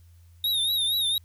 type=tone with vibrato; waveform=square; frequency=3729 Hz; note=A#7; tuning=in tune; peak=-23 dBFS; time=0.44-1.18 s; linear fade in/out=2 ms; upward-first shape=triangle; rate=4.3 Hz; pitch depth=99 cents each way; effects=added 85 Hz sine -50 dBFS peak until 1.24 s + white hiss -67 dBFS RMS until 1.24 s